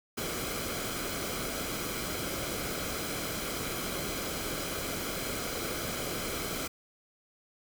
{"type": "noise with comb filter", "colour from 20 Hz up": "pink", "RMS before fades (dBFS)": -35, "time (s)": [0.17, 6.68], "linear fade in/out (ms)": 10, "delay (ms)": 1.1, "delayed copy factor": -0.55, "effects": []}